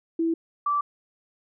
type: tone pair in turn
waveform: sine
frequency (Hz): 329.6 / 1163.4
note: E4 / D6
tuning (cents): 0 / -17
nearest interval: octave + minor seventh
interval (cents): 2183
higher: second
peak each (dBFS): -21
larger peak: neither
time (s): 0.19-0.34 / 0.66-0.81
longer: neither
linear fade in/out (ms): 5
effects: none